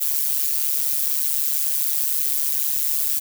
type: noise with amplitude modulation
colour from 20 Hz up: violet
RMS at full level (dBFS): -18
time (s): 0-3.2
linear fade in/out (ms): 20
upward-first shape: sine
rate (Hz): 144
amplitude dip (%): 85
effects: none